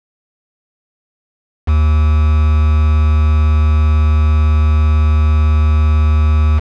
triangle tone with quantisation, 76.5 Hz, D#2, 29 cents flat, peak -6 dBFS, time 1.67-6.6 s, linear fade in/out 20 ms, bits 4, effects low-pass 3000 Hz 12 dB/octave

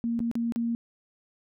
sine tone with dropouts, 233.1 Hz, A#3, in tune, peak -25 dBFS, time 0.04-0.75 s, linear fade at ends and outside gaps 0 ms, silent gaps 0.192-0.203 / 0.314-0.354 / 0.522-0.56 s, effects none

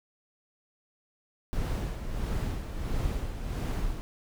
brown noise with tremolo, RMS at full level -29 dBFS, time 1.53-4.01 s, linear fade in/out 0 ms, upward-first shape sine, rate 1.5 Hz, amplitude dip 55%, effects none

